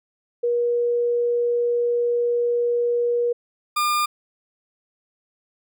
sine / 40% pulse tone pair in turn, 478.4 / 1205.5 Hz, A#4 / D6, +45 / +45 cents, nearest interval octave + major third, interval 1600 cents, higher second, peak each -18 / -18 dBFS, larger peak neither, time 0.43-3.33 / 3.76-4.06 s, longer first, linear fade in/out 10 ms, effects none

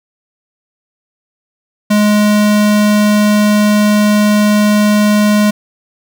square tone, 209.2 Hz, G#3, 13 cents sharp, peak -8 dBFS, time 1.9-5.51 s, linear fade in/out 10 ms, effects none

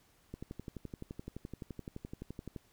click train, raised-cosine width 3 ms, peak -29 dBFS, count 27, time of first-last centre 0.34-2.562 s, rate 11.7 Hz, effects pink hiss -68 dBFS RMS until 2.72 s

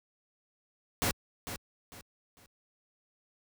pink noise with echo, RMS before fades -29 dBFS, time 1.02-1.11 s, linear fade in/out 0 ms, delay 450 ms, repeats 3, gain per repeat -10 dB, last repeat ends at 2.46 s, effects high-pass 60 Hz 12 dB/octave

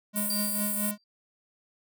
square tone with tremolo, 207.7 Hz, G#3, in tune, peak -29 dBFS, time 0.13-0.98 s, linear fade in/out 50 ms, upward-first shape triangle, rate 4.5 Hz, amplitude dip 70%
pink high-pass noise, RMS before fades -31 dBFS, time 0.16-0.91 s, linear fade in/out 0 ms, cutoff 8100 Hz, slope 96 dB/octave
sine tone with exponential decay, 4699 Hz, D8, in tune, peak -30 dBFS, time 0.3-1.04 s, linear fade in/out 2 ms, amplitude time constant 160 ms
effects none

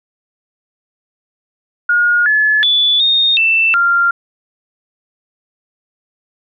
sine tone with pitch steps, 1433 / 1717 / 3460 / 3688 / 2664 / 1390 Hz, F6 / A6 / A7 / A#7 / E7 / F6, +44 / -43 / -30 / -19 / +18 / -9 cents, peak -9 dBFS, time 1.89-4.11 s, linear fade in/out 5 ms, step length 370 ms, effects none

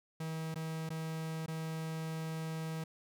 45% pulse tone with dropouts, 160.2 Hz, E3, 49 cents flat, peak -37 dBFS, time 0.2-2.84 s, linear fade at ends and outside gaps 5 ms, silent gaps 0.544-0.557 / 0.892-0.902 / 1.462-1.48 s, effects none

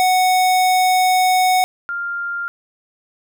square / sine tone pair in turn, 740 / 1396.9 Hz, F#5 / F6, 0 / 0 cents, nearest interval major seventh, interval 1100 cents, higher second, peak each -13 / -21 dBFS, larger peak first, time 0-1.64 / 1.89-2.48 s, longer first, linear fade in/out 0 ms, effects none

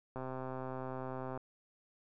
click train, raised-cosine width 1 ms, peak -28 dBFS, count 159, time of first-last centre 0.16-1.375 s, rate 130 Hz, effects none

